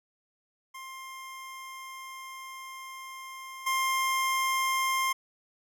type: tone with level steps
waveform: 25% pulse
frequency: 1057 Hz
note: C6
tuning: 17 cents sharp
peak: -37 / -22 dBFS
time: 0.74-5.13 s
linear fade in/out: 10 ms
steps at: 3.66 s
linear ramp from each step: 10 ms
effects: none